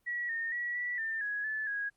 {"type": "tone with pitch steps", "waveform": "sine", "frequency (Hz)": [1927, 1832, 1928, 1953, 1793, 1669, 1737, 1651], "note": ["B6", "A#6", "B6", "B6", "A6", "G#6", "A6", "G#6"], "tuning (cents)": [-43, -31, -42, -20, 32, 8, -23, -11], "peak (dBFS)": -32, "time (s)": [0.06, 1.9], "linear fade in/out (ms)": 20, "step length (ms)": 230, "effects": ["pink hiss -75 dBFS RMS until 1.96 s", "Opus 24 kbps"]}